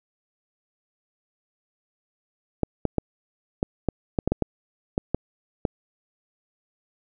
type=clicks; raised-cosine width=2 ms; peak=-8 dBFS; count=12; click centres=2.633 / 2.853 / 2.983 / 3.629 / 3.887 / 4.188 / 4.276 / 4.32 / 4.423 / 4.979 / 5.146 / 5.652 s; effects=none

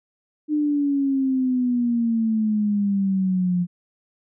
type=exponential sweep; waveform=sine; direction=down; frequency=303.8 to 175 Hz; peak=-18 dBFS; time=0.48-3.67 s; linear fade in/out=50 ms; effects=none

